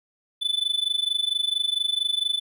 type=tone with amplitude modulation; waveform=triangle; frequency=3497 Hz; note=A7; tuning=11 cents flat; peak=-17 dBFS; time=0.41-2.4 s; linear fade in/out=20 ms; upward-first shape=sine; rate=24.4 Hz; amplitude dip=90%; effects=none